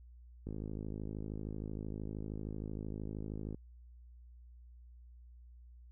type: click train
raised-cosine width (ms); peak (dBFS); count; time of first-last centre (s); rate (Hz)
3; -29; 164; 0.47-3.545; 53
effects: added 60 Hz sine -53 dBFS peak until 5.91 s